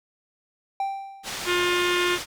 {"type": "tone with exponential decay", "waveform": "triangle", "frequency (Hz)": 784, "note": "G5", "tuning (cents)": 0, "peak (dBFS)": -20, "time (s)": [0.8, 1.54], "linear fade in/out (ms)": 2, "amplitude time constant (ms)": 160}
{"type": "low-pass noise", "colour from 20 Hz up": "white", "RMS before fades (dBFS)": -33, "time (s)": [1.23, 2.26], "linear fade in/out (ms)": 50, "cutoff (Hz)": 5700, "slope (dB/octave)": 12}
{"type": "harmonic tone", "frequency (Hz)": 355, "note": "F4", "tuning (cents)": 28, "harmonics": [1, 3, 4, 5, 6, 7, 8, 9, 10], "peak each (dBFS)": [-24, -29, -30, -31, -32, -32, -33, -34, -34], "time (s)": [1.45, 2.19], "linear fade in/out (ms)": 50}
{"effects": []}